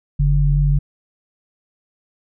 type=tone pair together; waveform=sine; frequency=46.56 / 144.2 Hz; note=F#1 / D3; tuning=+12 / -31 cents; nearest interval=octave + minor sixth; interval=1957 cents; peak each=-15 dBFS; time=0.19-0.79 s; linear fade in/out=10 ms; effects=none